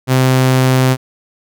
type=tone; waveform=sawtooth; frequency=129.7 Hz; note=C3; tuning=15 cents flat; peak=-5 dBFS; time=0.07-0.97 s; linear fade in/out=50 ms; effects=none